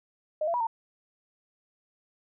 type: tone with pitch steps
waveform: sine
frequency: 615 / 677 / 970 / 908 Hz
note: D#5 / E5 / B5 / A#5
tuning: -20 / +46 / -31 / -46 cents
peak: -25 dBFS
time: 0.41-0.67 s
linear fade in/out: 5 ms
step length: 65 ms
effects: none